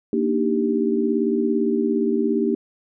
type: chord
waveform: sine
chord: Eb major seventh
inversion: second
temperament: equal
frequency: 233.1 / 293.7 / 311.1 / 392 Hz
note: Bb3 / D4 / Eb4 / G4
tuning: 0 / 0 / 0 / 0 cents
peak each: -22 / -26 / -25 / -22 dBFS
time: 0.13-2.55 s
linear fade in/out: 2 ms
effects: none